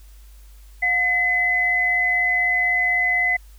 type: tone pair together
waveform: sine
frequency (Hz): 716.1 / 2024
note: F5 / B6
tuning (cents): +43 / +42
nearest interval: octave + tritone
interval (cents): 1799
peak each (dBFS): -27 / -17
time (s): 0.82-3.37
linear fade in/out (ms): 10
effects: added 50 Hz sine -42 dBFS peak until 3.58 s + white hiss -56 dBFS RMS until 3.58 s